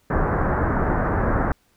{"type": "low-pass noise", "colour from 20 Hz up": "pink", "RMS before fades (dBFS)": -21, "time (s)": [0.1, 1.52], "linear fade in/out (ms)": 2, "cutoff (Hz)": 1700, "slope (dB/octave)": 48, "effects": ["pink hiss -63 dBFS RMS until 1.76 s"]}